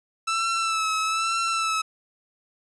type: tone with vibrato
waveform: sawtooth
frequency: 1318.5 Hz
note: E6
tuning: in tune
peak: -19 dBFS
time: 0.27-1.82 s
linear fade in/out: 10 ms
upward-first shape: sine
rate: 1.1 Hz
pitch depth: 39 cents each way
effects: resampled to 22050 Hz + 10-bit